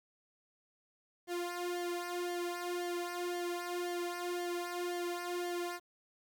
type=tone with flanger; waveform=sawtooth; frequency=351.5 Hz; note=F4; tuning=11 cents sharp; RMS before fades=-38 dBFS; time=1.27-5.8 s; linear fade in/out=50 ms; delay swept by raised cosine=0.77 to 2.57 ms; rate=1.9 Hz; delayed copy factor=-0.85; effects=11-bit